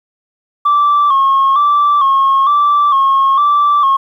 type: tone with vibrato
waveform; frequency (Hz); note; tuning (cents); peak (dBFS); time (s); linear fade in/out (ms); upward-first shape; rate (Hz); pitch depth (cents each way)
sine; 1125; C#6; +25; -6; 0.65-3.97; 10; square; 1.1; 62
effects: tanh soft clip ceiling -5 dBFS + 8-bit